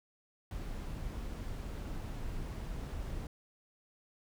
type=noise; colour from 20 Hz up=brown; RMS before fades=-40 dBFS; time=0.51-3.27 s; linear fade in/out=2 ms; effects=none